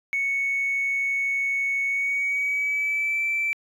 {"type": "tone with pitch glide", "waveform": "triangle", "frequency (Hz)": [2217, 2331], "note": ["C#7", "D7"], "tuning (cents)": [0, -14], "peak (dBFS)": -19, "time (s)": [0.13, 3.53], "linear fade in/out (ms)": 0, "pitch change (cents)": 86, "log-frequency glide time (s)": [1.86, 3.23], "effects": ["tanh soft clip ceiling -19 dBFS"]}